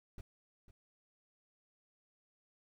brown noise with echo, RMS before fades -45 dBFS, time 0.18-0.21 s, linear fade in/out 2 ms, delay 500 ms, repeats 1, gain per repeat -13 dB, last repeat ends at 0.71 s, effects none

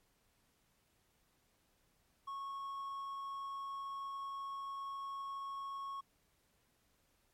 triangle tone, 1100 Hz, C#6, 14 cents flat, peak -39 dBFS, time 2.27-6.01 s, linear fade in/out 10 ms, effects pink hiss -75 dBFS RMS until 7.33 s + MP3 64 kbps

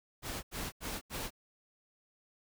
pink noise bursts, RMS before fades -39 dBFS, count 4, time 0.22-1.306 s, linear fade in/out 50 ms, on 210 ms, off 82 ms, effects none

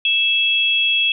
sine tone pair together, 2637 / 3313 Hz, E7 / G#7, 0 / -5 cents, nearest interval major third, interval 395 cents, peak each -17 dBFS, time 0.05-1.12 s, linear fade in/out 2 ms, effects none

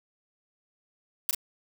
blue noise with echo, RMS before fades -25 dBFS, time 1.29-1.31 s, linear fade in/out 2 ms, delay 38 ms, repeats 1, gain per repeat -3 dB, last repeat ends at 1.348 s, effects none

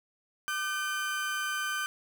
35% pulse tone pair together, 1200 / 1534.3 Hz, D6 / G6, +37 / -38 cents, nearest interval major third, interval 425 cents, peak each -34 / -30 dBFS, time 0.48-1.86 s, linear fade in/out 0 ms, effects none

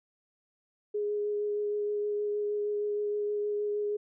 sine tone with vibrato, 415.3 Hz, G#4, in tune, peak -28 dBFS, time 0.94-3.97 s, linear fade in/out 10 ms, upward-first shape sine, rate 6.4 Hz, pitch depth 10 cents each way, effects none

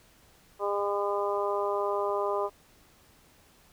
harmonic tone, 202.5 Hz, G#3, 43 cents flat, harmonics 2 / 3 / 4 / 5 / 6, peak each -30 / -32 / -36 / -33 / -36 dBFS, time 0.59-2.5 s, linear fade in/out 50 ms, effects pink hiss -60 dBFS RMS until 3.72 s

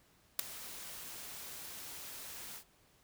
white noise with ADSR envelope, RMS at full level -26 dBFS, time 0.39-2.64 s, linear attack 4 ms, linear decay 5 ms, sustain -21 dB, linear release 80 ms, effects pink hiss -68 dBFS RMS until 3.03 s

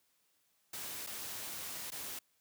white noise with dropouts, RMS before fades -43 dBFS, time 0.73-2.19 s, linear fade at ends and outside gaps 5 ms, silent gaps 1.066-1.07 / 1.905-1.918 s, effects white hiss -75 dBFS RMS until 2.4 s + high-pass 60 Hz 12 dB/octave

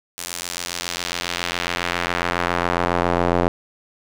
square tone with band-pass filter sweep, 43.65 Hz, F1, in tune, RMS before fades -23 dBFS, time 0.18-3.48 s, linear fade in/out 0 ms, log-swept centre 9200 to 590 Hz, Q 0.88, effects none

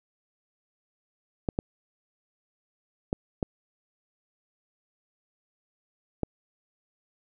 clicks, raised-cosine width 2 ms, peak -13 dBFS, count 5, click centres 1.488 / 1.589 / 3.129 / 3.428 / 6.233 s, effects none

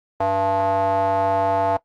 square tone with band-pass filter, 97 Hz, G2, 18 cents flat, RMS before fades -20 dBFS, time 0.2-1.77 s, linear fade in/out 5 ms, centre 770 Hz, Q 9.2, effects noise-tail reverb RT60 0.1 s tail -19 dB re dry + Opus 24 kbps

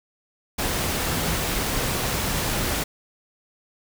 sine tone in noise, 160.6 Hz, E3, 45 cents flat, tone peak -29 dBFS, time 1.12-1.34 s, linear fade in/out 10 ms, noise pink, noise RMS -25 dBFS, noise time 0.58-2.84 s, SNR -7 dB, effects none

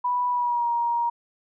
sine tone with pitch glide, 984 to 943.4 Hz, B5 to A#5, -7 to +20 cents, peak -21 dBFS, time 0.04-1.1 s, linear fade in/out 10 ms, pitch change -73 cents, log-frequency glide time 0.29-0.69 s, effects none

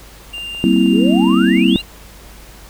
triangle tone, 2794 Hz, F7, in tune, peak -23 dBFS, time 0.33-1.82 s, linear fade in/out 10 ms
clicks, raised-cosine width 1 ms, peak -24 dBFS, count 6, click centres 0.381 / 0.548 / 0.763 / 0.862 / 1.332 / 1.574 s
sine chord, C dominant seventh, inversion second, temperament equal with one note detuned, 191.85 / 233.1 / 261.6 / 329.6 Hz, G3 / Bb3 / C4 / E4, -37 / 0 / 0 / 0 cents, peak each -15 dBFS, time 0.64-1.76 s, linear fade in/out 0 ms
sine exponential sweep, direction up, 342.7 to 4249 Hz, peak -21 dBFS, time 0.89-1.82 s, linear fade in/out 50 ms
effects added 51 Hz sine -39 dBFS peak until 2.69 s + pink hiss -41 dBFS RMS until 2.69 s

